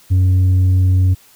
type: tone with tanh clipping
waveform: sine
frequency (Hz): 92.5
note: F#2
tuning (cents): 0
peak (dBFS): -10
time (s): 0.1-1.15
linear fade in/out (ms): 20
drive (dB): 3
effects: white hiss -48 dBFS RMS until 1.35 s